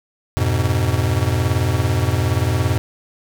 square chord, F diminished, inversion none, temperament just, 87.31 / 104.77 / 125.72 Hz, F2 / Ab2 / Cb3, 0 / +16 / +31 cents, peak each -21 dBFS, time 0.37-2.78 s, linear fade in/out 0 ms, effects none

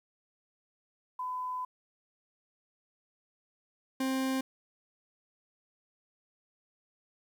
sine / 40% pulse tone pair in turn, 1007 / 263.8 Hz, B5 / C4, +33 / +14 cents, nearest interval octave + major seventh, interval 2319 cents, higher first, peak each -33 / -28 dBFS, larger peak second, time 1.19-1.65 / 4-4.41 s, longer first, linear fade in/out 5 ms, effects 11-bit

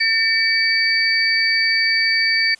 sine tone cluster, 1803 / 2284 / 4592 Hz, A6 / D7 / D8, +42 / -49 / -40 cents, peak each -19 dBFS, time 0-2.55 s, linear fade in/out 10 ms, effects white hiss -51 dBFS RMS until 2.59 s + resampled to 22050 Hz

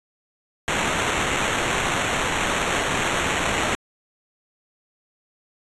blue noise with sample-and-hold, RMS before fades -23 dBFS, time 0.68-3.75 s, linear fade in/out 0 ms, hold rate 4900 Hz, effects resampled to 24000 Hz

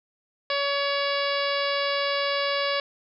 harmonic tone with a mistuned harmonic, 564 Hz, C#5, 30 cents sharp, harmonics 1 / 2 / 3 / 4 / 5 / 6 / 7 / 8 / 9, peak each -27 / -30 / -32 / -33 / -34 / -35 / -35 / -36 / -37 dBFS, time 0.5-2.8 s, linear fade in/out 2 ms, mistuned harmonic 8, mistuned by +21 cents, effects none

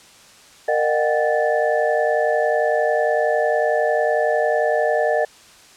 sine tone cluster, 462.5 / 609 / 727 / 778 / 1748 Hz, A#4 / D#5 / F#5 / G5 / A6, -14 / -37 / -31 / -13 / -12 cents, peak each -22 / -19 / -23 / -28 / -26 dBFS, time 0.68-5.25 s, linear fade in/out 5 ms, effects white hiss -47 dBFS RMS until 5.76 s + low-pass 8000 Hz 12 dB/octave

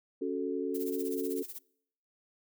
sine chord, F# minor, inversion second, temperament equal, 277.2 / 370 / 440 Hz, C#4 / F#4 / A4, 0 / 0 / 0 cents, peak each -35 / -35 / -35 dBFS, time 0.21-1.43 s, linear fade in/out 10 ms
violet noise with tremolo, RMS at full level -41 dBFS, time 0.74-1.59 s, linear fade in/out 10 ms, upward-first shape sine, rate 16 Hz, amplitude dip 80%
effects noise-tail reverb RT60 0.7 s tail -25 dB re dry

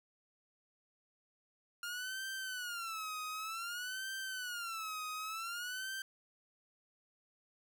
sawtooth tone with vibrato, 1399 Hz, F6, 3 cents sharp, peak -36 dBFS, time 1.83-6.02 s, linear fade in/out 2 ms, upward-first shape sine, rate 0.54 Hz, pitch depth 190 cents each way, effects none

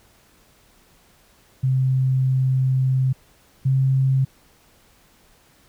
sine tone pair in turn, 130.9 / 133.19 Hz, C3 / C3, +1 / +31 cents, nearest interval unison, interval 30 cents, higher second, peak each -16 / -15 dBFS, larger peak second, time 1.63-3.13 / 3.65-4.25 s, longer first, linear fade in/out 10 ms, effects pink hiss -56 dBFS RMS until 5.68 s

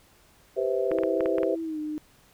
sine chord, C major seventh, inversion second, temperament just, 392.4 / 490.5 / 523.3 / 654.1 Hz, G4 / B4 / C5 / E5, +2 / -12 / 0 / -14 cents, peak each -28 / -30 / -28 / -31 dBFS, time 0.56-1.56 s, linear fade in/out 20 ms
sine tone with pitch glide, 328.2 to 304.5 Hz, E4 to D#4, -8 to -37 cents, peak -29 dBFS, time 0.91-1.98 s, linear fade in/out 0 ms, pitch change -129 cents, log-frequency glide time 1.62-1.79 s
clicks, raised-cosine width 0.5 ms, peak -19 dBFS, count 7, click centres 0.916 / 0.986 / 1.035 / 1.207 / 1.259 / 1.383 / 1.432 s
effects pink hiss -59 dBFS RMS until 2.33 s

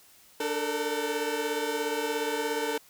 30% pulse tone cluster, 294 / 441.2 / 458.2 / 1517 Hz, D4 / A4 / A#4 / F#6, +2 / +5 / -30 / +43 cents, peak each -33 / -30 / -29 / -35 dBFS, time 0.4-2.78 s, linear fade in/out 5 ms, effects white hiss -57 dBFS RMS until 2.89 s

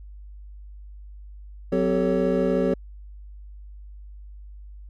triangle tone cluster, 183.5 / 256.5 / 386.6 / 443 / 557 Hz, F#3 / C4 / G4 / A4 / C#5, -14 / -34 / -24 / +12 / +8 cents, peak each -24 dBFS, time 1.72-2.74 s, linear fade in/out 5 ms, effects added 50 Hz sine -39 dBFS peak until 4.89 s

